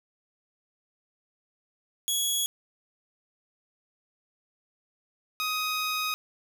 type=tone pair in turn; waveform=15% pulse; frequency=3348 / 1254.1 Hz; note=G#7 / D#6; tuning=+13 / +13 cents; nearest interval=octave + perfect fourth; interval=1700 cents; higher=first; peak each=-18 / -21 dBFS; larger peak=first; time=2.08-2.46 / 5.4-6.14 s; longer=second; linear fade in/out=0 ms; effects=10-bit